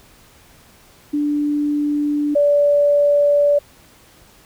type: tone pair in turn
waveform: sine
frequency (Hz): 293.7 / 579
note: D4 / D5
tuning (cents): 0 / -25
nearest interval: octave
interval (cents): 1175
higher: second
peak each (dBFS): -16 / -11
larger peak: second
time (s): 1.13-2.35 / 2.35-3.59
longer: second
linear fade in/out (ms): 10
effects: pink hiss -49 dBFS RMS until 4.45 s